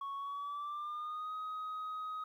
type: tone with pitch glide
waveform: sine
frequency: 1108.7 to 1258.9 Hz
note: C#6 to D#6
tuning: 0 to +20 cents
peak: -36 dBFS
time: 0.01-2.24 s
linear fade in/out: 5 ms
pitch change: +220 cents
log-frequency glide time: 0.16-1.34 s
effects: tanh soft clip ceiling -37 dBFS + 12-bit